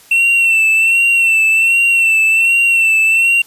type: tone with vibrato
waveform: triangle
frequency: 2695 Hz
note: E7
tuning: 38 cents sharp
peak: -7 dBFS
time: 0.11-3.42 s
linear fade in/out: 5 ms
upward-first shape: sine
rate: 1.3 Hz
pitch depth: 41 cents each way
effects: white hiss -44 dBFS RMS until 3.46 s + resampled to 32000 Hz